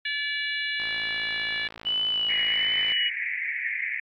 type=harmonic tone; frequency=576 Hz; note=D5; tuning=34 cents flat; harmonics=3 / 4 / 5 / 6 / 7; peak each=-30 / -32 / -34 / -36 / -37 dBFS; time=0.05-1.68 s; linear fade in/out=5 ms
type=click train; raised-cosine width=0.3 ms; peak=-24 dBFS; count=118; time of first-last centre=0.8-2.92 s; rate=55.2 Hz
type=tone with vibrato; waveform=sine; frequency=2960 Hz; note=F#7; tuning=in tune; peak=-23 dBFS; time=1.85-3.1 s; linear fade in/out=20 ms; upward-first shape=sine; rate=1.4 Hz; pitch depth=26 cents each way
type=band-pass noise; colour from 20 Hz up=white; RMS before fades=-30 dBFS; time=2.29-4 s; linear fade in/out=5 ms; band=1800 to 2300 Hz; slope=96 dB/octave
effects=AAC 64 kbps